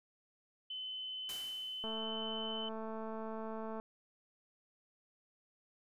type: tone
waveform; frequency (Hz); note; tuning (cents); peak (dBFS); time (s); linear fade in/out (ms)
sine; 3039; F#7; +46; -40; 0.7-2.69; 5
type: noise with exponential decay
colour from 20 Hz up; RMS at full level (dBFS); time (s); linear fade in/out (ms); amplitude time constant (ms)
white; -45; 1.29-2.08; 2; 170
type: click train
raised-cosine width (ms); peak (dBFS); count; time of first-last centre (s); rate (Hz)
1; -31; 434; 1.84-3.799; 221
effects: resampled to 32000 Hz